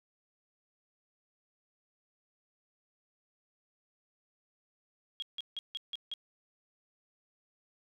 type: tone bursts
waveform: sine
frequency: 3276 Hz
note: G#7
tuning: 24 cents flat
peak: -35 dBFS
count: 6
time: 5.2-6.138 s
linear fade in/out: 0 ms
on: 23 ms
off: 160 ms
effects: none